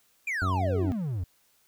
triangle exponential sweep, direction down, 2477 to 81 Hz, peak -26 dBFS, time 0.27-1.24 s, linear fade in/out 5 ms
harmonic tone, 93.4 Hz, F#2, 17 cents sharp, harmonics 1 / 2 / 3 / 4 / 5 / 6 / 7 / 8, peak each -26 / -37 / -36 / -43 / -48 / -51 / -43 / -48 dBFS, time 0.42-0.92 s, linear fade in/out 0 ms
effects white hiss -66 dBFS RMS until 1.67 s

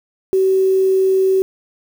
sine tone with quantisation, 380.7 Hz, F#4, 49 cents sharp, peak -11 dBFS, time 0.33-1.42 s, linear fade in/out 0 ms, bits 6, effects none

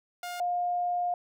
sawtooth / sine tone pair in turn, 709 / 709 Hz, F5 / F5, +26 / +26 cents, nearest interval unison, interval 0 cents, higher neither, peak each -31 / -26 dBFS, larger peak second, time 0.23-0.4 / 0.4-1.14 s, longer second, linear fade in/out 2 ms, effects none

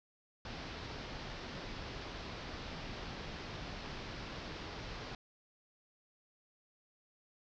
pink low-pass noise, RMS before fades -45 dBFS, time 0.45-5.15 s, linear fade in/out 2 ms, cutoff 5400 Hz, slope 48 dB/octave, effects none

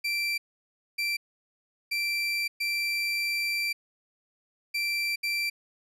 30% pulse tone bursts at uneven times, 2349 Hz, D7, in tune, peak -24 dBFS, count 6, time 0.04-0.38 / 0.98-1.17 / 1.91-2.48 / 2.6-3.73 / 4.74-5.16 / 5.23-5.5 s, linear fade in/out 10 ms, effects low-pass 11000 Hz 12 dB/octave

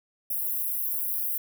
white high-pass noise, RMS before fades -29 dBFS, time 0.3-1.38 s, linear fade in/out 5 ms, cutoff 11000 Hz, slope 48 dB/octave, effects none

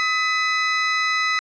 35% pulse tone pair together, 1269.4 / 2000 Hz, D#6 / B6, +34 / +21 cents, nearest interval minor sixth, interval 787 cents, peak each -21 / -19 dBFS, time 0-1.39 s, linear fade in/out 0 ms, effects resampled to 16000 Hz

